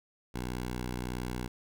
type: tone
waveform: 10% pulse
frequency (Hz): 61.6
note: B1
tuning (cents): -4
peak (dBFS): -26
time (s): 0.34-1.48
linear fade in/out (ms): 10
effects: none